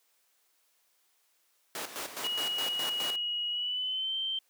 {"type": "noise with tremolo", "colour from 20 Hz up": "pink", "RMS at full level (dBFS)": -35, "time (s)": [1.75, 3.16], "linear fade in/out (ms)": 2, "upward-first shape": "square", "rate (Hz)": 4.8, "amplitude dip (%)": 65}
{"type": "tone with pitch glide", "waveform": "sine", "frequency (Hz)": [2900, 3126], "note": ["F#7", "G7"], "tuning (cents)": [-35, -6], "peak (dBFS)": -30, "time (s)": [2.24, 4.39], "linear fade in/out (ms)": 5, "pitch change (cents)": 129, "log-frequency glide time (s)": [3.5, 4.16]}
{"effects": ["white hiss -71 dBFS RMS until 4.49 s", "high-pass 400 Hz 12 dB/octave"]}